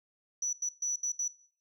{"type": "tone bursts at uneven times", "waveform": "sine", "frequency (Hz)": 5920, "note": "F#8", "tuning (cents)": 0, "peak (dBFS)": -28, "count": 5, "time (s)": [[0.42, 0.53], [0.62, 0.69], [0.82, 0.96], [1.03, 1.12], [1.19, 1.28]], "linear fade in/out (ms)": 5, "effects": ["noise-tail reverb RT60 0.5 s tail -20 dB re dry", "tanh soft clip ceiling -26 dBFS"]}